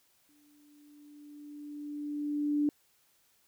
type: tone with exponential growth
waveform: sine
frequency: 293.7 Hz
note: D4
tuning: in tune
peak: -24 dBFS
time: 0.29-2.69 s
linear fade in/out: 1 ms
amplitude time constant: 520 ms
effects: white hiss -69 dBFS RMS until 3.47 s